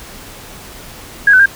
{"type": "tone with pitch steps", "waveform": "sine", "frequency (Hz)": [1644, 1513, 1600], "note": ["G#6", "F#6", "G6"], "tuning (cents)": [-18, 38, 35], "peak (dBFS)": -4, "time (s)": [1.27, 1.459], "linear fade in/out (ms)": 5, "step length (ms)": 63, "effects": ["pink hiss -34 dBFS RMS until 1.55 s"]}